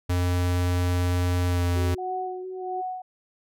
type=tone with pitch glide; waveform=square; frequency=89.1 to 87.87 Hz; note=F2 to F2; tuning=+35 to +11 cents; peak=-22 dBFS; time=0.09-1.95 s; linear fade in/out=10 ms; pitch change=-24 cents; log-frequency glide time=1.48-1.63 s
type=tone with vibrato; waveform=sine; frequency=370 Hz; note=F#4; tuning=in tune; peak=-32 dBFS; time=1.75-2.82 s; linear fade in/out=20 ms; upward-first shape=square; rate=2.9 Hz; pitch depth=14 cents each way
type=tone with tremolo; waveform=sine; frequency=740 Hz; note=F#5; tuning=in tune; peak=-27 dBFS; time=1.98-3.02 s; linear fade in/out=5 ms; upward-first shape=sine; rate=1.5 Hz; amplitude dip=100%
effects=none